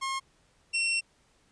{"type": "tone pair in turn", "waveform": "sawtooth", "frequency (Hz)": [1074, 2718], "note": ["C6", "F7"], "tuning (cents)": [45, -48], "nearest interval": "octave + major third", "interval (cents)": 1607, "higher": "second", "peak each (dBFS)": [-26, -22], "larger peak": "second", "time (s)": [[0.01, 0.2], [0.73, 1.01]], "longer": "second", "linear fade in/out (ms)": 20, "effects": ["pink hiss -66 dBFS RMS until 1.51 s", "resampled to 22050 Hz"]}